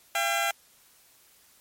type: tone pair together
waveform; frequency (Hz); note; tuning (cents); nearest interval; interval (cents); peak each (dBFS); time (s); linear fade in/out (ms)
15% pulse; 680 / 797.9; F5 / G5; -46 / +30; minor third; 276; -21; 0.15-0.51; 2
effects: white hiss -59 dBFS RMS until 1.6 s + MP3 64 kbps